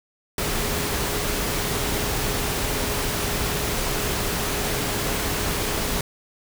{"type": "tone in noise", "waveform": "sine", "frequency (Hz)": 415.3, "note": "G#4", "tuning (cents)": 0, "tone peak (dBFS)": -34, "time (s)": [0.38, 6.01], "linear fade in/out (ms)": 2, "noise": "pink", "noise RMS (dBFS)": -25, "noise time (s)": [0.38, 6.01], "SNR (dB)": -12, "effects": []}